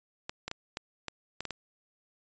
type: clicks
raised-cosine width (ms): 0.2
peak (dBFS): -18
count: 8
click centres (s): 0.295 / 0.48 / 0.514 / 0.771 / 1.083 / 1.406 / 1.453 / 1.507
effects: resampled to 16000 Hz